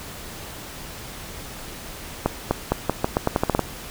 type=accelerating click train; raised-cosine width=1 ms; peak=-4 dBFS; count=12; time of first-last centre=2.26-3.593 s; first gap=250 ms; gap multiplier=0.84; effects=pink hiss -37 dBFS RMS until 3.9 s